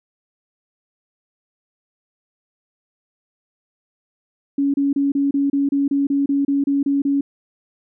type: tone bursts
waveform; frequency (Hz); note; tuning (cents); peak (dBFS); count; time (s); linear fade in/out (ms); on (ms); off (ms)
sine; 279.9; C#4; +17; -15; 14; 4.58-7.21; 5; 160; 30
effects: none